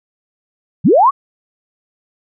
sine linear sweep, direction up, 110 to 1174.7 Hz, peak -6 dBFS, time 0.84-1.11 s, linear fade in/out 20 ms, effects none

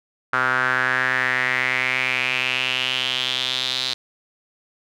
sawtooth tone with band-pass filter sweep, 128.4 Hz, C3, 32 cents flat, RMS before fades -22 dBFS, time 0.33-3.94 s, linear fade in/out 5 ms, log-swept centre 1400 to 4000 Hz, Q 5.1, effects none

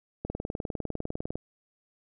click train, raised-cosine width 2 ms, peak -19 dBFS, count 23, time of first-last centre 0.25-1.356 s, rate 19.9 Hz, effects none

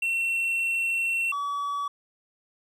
triangle tone pair in turn, 2713 / 1140.7 Hz, E7 / C#6, +49 / +49 cents, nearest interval octave + minor third, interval 1500 cents, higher first, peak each -22 / -25 dBFS, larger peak first, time 0.02-1.32 / 1.32-1.88 s, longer first, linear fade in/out 5 ms, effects none

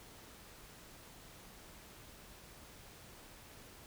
silence, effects pink hiss -56 dBFS RMS until 3.86 s

